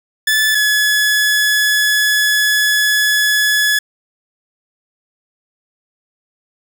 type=tone pair in turn; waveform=sawtooth; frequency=1738 / 1702.2 Hz; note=A6 / G#6; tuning=-22 / +42 cents; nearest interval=unison; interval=36 cents; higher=first; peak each=-8 dBFS; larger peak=neither; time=0.27-0.55 / 0.55-3.79 s; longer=second; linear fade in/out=5 ms; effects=none